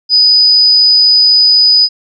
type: tone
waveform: sine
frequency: 4978 Hz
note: D#8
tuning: in tune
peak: -4 dBFS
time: 0.09-1.89 s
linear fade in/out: 50 ms
effects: none